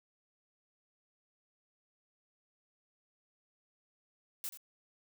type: noise with echo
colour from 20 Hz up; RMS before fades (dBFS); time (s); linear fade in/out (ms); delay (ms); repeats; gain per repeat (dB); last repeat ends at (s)
blue; -39; 4.44-4.49; 0; 83; 1; -12; 4.573
effects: none